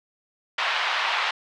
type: band-pass noise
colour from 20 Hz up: pink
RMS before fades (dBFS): -25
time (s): 0.58-1.31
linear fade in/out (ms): 5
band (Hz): 820 to 3800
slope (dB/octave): 24
effects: none